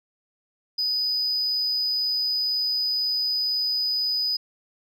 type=tone; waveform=sine; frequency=4981 Hz; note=D#8; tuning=1 cent sharp; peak=-20 dBFS; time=0.78-4.37 s; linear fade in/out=10 ms; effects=tanh soft clip ceiling -20 dBFS